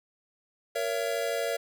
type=chord; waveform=square; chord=A# diminished; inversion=none; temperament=just; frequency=466.2 / 559.4 / 671.3 Hz; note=A#4 / C#5 / E5; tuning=0 / +16 / +31 cents; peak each=-33 / -33 / -33 dBFS; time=0.75-1.57 s; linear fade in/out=10 ms; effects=none